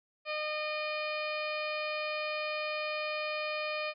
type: harmonic tone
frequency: 610 Hz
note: D#5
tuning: 34 cents flat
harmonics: 1 / 2 / 3 / 4 / 5 / 6 / 7 / 8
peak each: -36 / -40 / -45 / -37 / -46 / -52 / -47 / -49 dBFS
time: 0.25-3.94 s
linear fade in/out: 50 ms
effects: none